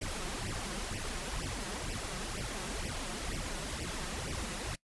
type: noise with flanger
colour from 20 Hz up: pink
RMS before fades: -38 dBFS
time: 0.01-4.76 s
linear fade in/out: 10 ms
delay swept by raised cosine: 0.36 to 5.56 ms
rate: 2.1 Hz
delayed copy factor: +0.85
effects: noise-tail reverb RT60 0.1 s tail -22 dB re dry + resampled to 24000 Hz